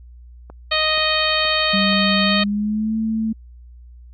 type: click train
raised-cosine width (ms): 1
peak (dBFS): -24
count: 4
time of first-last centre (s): 0.5-1.929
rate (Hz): 2.1
type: harmonic tone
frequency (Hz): 622.3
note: D#5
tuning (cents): 0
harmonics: 1 / 2 / 3 / 4 / 5 / 6 / 7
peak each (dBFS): -24 / -24 / -24 / -24 / -24 / -24 / -24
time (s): 0.71-2.44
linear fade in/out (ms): 10
type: tone with pitch glide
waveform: sine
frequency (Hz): 196 to 221.3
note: G3 to A3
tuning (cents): 0 to +10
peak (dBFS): -18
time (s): 1.73-3.33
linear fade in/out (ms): 10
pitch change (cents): +210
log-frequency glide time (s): 2.24-2.96
effects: added 60 Hz sine -39 dBFS peak until 4.13 s